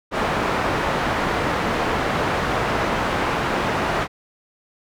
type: low-pass noise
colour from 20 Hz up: white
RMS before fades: -22 dBFS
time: 0.11-4.08 s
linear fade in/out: 50 ms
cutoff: 1300 Hz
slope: 12 dB/octave
effects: none